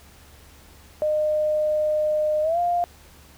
sine tone with pitch glide, 610 to 700.7 Hz, D#5 to F5, -34 to +6 cents, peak -19 dBFS, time 1.02-2.84 s, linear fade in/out 0 ms, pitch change +240 cents, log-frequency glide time 2.42-2.59 s, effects added 73 Hz sine -51 dBFS peak until 3.37 s + pink hiss -51 dBFS RMS until 3.37 s

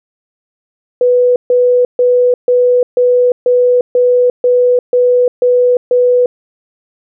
sine tone bursts, 493.9 Hz, B4, in tune, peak -6 dBFS, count 11, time 1.01-6.26 s, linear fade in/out 2 ms, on 350 ms, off 140 ms, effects none

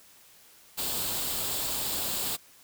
white noise with comb filter, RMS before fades -31 dBFS, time 0.77-2.37 s, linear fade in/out 20 ms, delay 0.25 ms, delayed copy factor +0.5, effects white hiss -56 dBFS RMS until 2.63 s

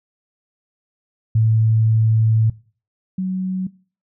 sine tone pair in turn, 111 / 186.68 Hz, A2 / F#3, +16 / +16 cents, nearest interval major sixth, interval 900 cents, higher second, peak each -12 / -19 dBFS, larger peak first, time 1.35-2.5 / 3.18-3.67 s, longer first, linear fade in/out 5 ms, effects noise-tail reverb RT60 0.4 s tail -21 dB re dry

